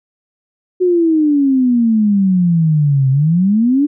sine exponential two-way sweep, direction down then up, 370 to 130.81 to 300.2 Hz, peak -9 dBFS, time 0.8-3.87 s, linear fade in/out 20 ms, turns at 3.1 s, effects none

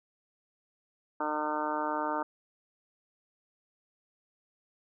harmonic tone, 151.6 Hz, D#3, 45 cents flat, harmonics 2 / 3 / 4 / 5 / 6 / 7 / 8 / 9 / 10, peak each -37 / -42 / -37 / -42 / -33 / -43 / -37 / -41 / -43 dBFS, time 1.2-2.23 s, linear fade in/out 5 ms, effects none

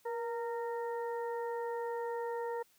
harmonic tone with a mistuned harmonic, 461.3 Hz, A#4, 18 cents flat, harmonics 1 / 2 / 3 / 4, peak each -36 / -40 / -53 / -50 dBFS, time 0.05-2.63 s, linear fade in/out 10 ms, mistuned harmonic 1, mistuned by +44 cents, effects white hiss -68 dBFS RMS until 2.78 s

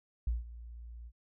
sine tone with ADSR envelope, 58.27 Hz, A#1, in tune, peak -27 dBFS, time 0.27-1.12 s, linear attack 4 ms, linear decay 160 ms, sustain -17 dB, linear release 53 ms, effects none

